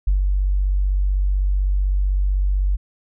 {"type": "tone with ADSR envelope", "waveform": "sine", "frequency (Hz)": 47.92, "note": "G1", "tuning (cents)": -39, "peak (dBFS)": -12, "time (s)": [0.07, 2.77], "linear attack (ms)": 7, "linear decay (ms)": 130, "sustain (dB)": -3, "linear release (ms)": 22, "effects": ["tanh soft clip ceiling -9 dBFS"]}